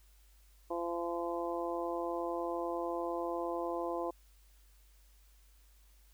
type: harmonic tone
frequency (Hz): 171.2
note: F3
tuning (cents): -34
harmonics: 2 / 3 / 4 / 5 / 6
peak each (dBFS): -38 / -39 / -40 / -44 / -42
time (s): 0.7-4.11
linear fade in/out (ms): 10
effects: added 50 Hz sine -60 dBFS peak until 6.13 s + white hiss -69 dBFS RMS until 6.13 s